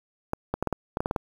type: clicks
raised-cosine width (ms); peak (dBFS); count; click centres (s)
1; -12; 10; 0.334 / 0.54 / 0.626 / 0.673 / 0.727 / 0.971 / 1.005 / 1.059 / 1.111 / 1.162
effects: 7-bit